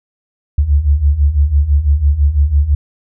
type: beating tone pair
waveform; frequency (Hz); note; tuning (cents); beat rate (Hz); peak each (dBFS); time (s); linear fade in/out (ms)
sine; 68.6 / 74.6; C#2 / D2; -17 / +28; 6; -14 / -10; 0.58-2.75; 5
effects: none